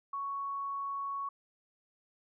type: tone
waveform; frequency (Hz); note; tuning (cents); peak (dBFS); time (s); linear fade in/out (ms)
sine; 1112; C#6; +5; -34; 0.13-1.29; 5
effects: none